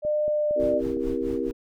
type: tone with pitch glide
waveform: sine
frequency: 602 to 595.1 Hz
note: D5 to D5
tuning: +43 to +23 cents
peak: -21 dBFS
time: 0.02-0.82 s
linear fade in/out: 50 ms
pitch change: -20 cents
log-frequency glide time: 0.27-0.65 s
type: click train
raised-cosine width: 2 ms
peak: -26 dBFS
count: 5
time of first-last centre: 0.05-0.97 s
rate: 4.35 Hz
type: chord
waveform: sine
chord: C dominant seventh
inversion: none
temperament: just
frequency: 261.6 / 327 / 392.4 / 470.9 Hz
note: C4 / E4 / G4 / Bb4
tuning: 0 / -14 / +2 / +18 cents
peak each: -30 dBFS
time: 0.55-1.53 s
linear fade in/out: 50 ms
type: noise with tremolo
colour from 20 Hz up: brown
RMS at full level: -35 dBFS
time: 0.6-1.51 s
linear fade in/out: 0 ms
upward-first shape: sine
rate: 4.6 Hz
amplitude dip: 90%
effects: none